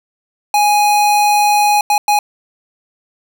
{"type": "tone bursts at uneven times", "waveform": "square", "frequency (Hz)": 830.6, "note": "G#5", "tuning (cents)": 0, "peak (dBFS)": -10, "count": 3, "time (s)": [[0.54, 1.81], [1.9, 1.98], [2.08, 2.19]], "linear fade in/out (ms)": 2, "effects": []}